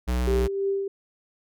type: tone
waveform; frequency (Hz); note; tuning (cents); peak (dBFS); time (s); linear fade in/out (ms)
square; 61.74; B1; 0; -23; 0.07-0.48; 20
type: tone with tremolo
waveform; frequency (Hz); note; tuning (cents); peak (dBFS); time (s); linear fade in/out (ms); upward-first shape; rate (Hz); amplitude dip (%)
sine; 393.5; G4; +7; -21; 0.27-0.88; 5; triangle; 3; 50
effects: none